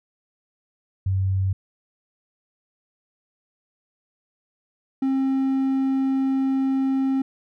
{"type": "tone pair in turn", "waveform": ["sine", "triangle"], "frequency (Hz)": [95.5, 267.3], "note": ["G2", "C4"], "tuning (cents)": [-45, 37], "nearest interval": "octave + tritone", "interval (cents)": 1782, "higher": "second", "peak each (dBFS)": [-19, -17], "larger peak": "second", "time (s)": [[1.06, 1.53], [5.02, 7.22]], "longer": "second", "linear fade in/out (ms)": 5, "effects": []}